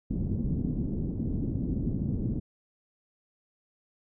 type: low-pass noise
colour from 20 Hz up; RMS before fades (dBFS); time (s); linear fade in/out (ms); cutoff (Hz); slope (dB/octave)
white; -30; 0.1-2.4; 10; 260; 24
effects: none